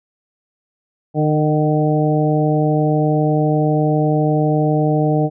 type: harmonic tone with a mistuned harmonic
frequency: 152 Hz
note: D#3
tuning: 40 cents flat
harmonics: 1 / 2 / 3 / 4 / 5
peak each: -16 / -19 / -21 / -22 / -23 dBFS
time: 1.14-5.3 s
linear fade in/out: 50 ms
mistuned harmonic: 4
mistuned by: +19 cents
effects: none